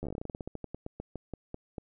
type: slowing click train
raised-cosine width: 2 ms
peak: -24 dBFS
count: 24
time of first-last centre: 0.03-1.782 s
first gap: 11 ms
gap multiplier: 1.15
effects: none